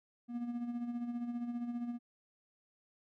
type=tone with tremolo; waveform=triangle; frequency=239.1 Hz; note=A#3; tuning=44 cents sharp; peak=-32 dBFS; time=0.28-1.99 s; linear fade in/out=50 ms; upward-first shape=sine; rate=15 Hz; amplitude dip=55%; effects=none